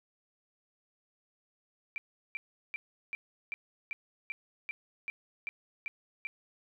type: tone bursts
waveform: sine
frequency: 2349 Hz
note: D7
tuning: in tune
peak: -34 dBFS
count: 12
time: 1.96-6.27 s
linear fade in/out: 0 ms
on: 20 ms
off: 370 ms
effects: none